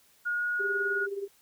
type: tone with pitch glide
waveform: sine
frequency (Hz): 1437 to 1446.2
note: F6 to F#6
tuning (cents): +49 to -40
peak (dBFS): -27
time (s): 0.25-1.07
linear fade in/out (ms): 20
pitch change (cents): +11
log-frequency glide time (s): 0.36-0.43
type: tone with tremolo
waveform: sine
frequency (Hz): 398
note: G4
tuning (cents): +26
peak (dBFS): -29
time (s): 0.59-1.28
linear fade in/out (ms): 20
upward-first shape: sine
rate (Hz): 19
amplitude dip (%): 70
effects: white hiss -63 dBFS RMS until 1.41 s